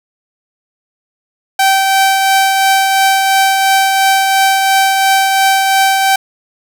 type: tone with tremolo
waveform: sawtooth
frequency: 775 Hz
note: G5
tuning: 20 cents flat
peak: -3 dBFS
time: 1.59-6.16 s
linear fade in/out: 5 ms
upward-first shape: triangle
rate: 2.9 Hz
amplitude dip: 35%
effects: none